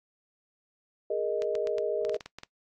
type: chord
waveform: sine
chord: Ab suspended second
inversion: none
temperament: equal with one note detuned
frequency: 415.3 / 468.9 / 622.3 Hz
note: Ab4 / Bb4 / Eb5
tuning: 0 / +10 / 0 cents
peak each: -31 dBFS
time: 1.1-2.17 s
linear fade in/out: 5 ms
type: clicks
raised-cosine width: 0.2 ms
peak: -23 dBFS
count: 11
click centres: 1.421 / 1.553 / 1.672 / 1.783 / 2.05 / 2.095 / 2.145 / 2.208 / 2.26 / 2.386 / 2.434 s
effects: noise-tail reverb RT60 0.1 s tail -21 dB re dry + AAC 64 kbps